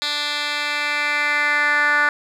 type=tone with band-pass filter sweep; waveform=10% pulse; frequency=293.7 Hz; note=D4; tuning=in tune; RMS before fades=-20 dBFS; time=0.02-2.09 s; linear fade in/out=0 ms; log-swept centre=3600 to 1600 Hz; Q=3.3; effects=none